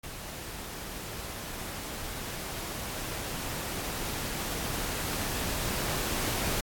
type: noise with level ramp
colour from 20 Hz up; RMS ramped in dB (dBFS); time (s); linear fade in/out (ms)
pink; -41 to -30; 0.03-6.61; 10
effects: AAC 64 kbps